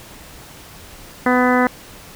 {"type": "harmonic tone", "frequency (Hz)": 250, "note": "B3", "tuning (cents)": 21, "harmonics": [1, 2, 3, 4, 5, 6, 7, 8], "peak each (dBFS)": [-16, -19, -21, -22, -23, -24, -24, -25], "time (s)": [1.26, 1.67], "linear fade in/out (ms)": 2, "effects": ["pink hiss -40 dBFS RMS until 2.15 s"]}